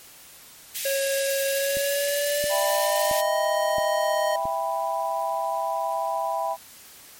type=high-pass noise; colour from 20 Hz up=white; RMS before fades=-30 dBFS; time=0.74-3.22 s; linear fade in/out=20 ms; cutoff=1800 Hz; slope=48 dB/octave
type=tone with pitch glide; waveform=square; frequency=548 to 622.3 Hz; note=C#5 to D#5; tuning=-20 to 0 cents; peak=-24 dBFS; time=0.85-4.36 s; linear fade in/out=5 ms; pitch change=+220 cents; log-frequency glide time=1.5-3.35 s
type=click train; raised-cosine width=3 ms; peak=-24 dBFS; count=5; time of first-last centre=1.77-4.455 s; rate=1.49 Hz
type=chord; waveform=sine; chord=E minor; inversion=none; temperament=equal with one note detuned; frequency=659.3 / 793.6 / 987.8 Hz; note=E5 / G5 / B5; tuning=0 / +21 / 0 cents; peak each=-28 dBFS; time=2.49-6.57 s; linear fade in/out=50 ms
effects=white hiss -47 dBFS RMS until 7.19 s + MP3 64 kbps